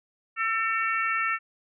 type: harmonic tone with a mistuned harmonic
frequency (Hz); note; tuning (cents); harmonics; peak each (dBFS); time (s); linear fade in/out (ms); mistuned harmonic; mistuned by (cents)
450.9; A4; +42; 3 / 4 / 5 / 6; -27 / -29 / -31 / -33; 0.36-1.39; 50; 3; -20
effects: none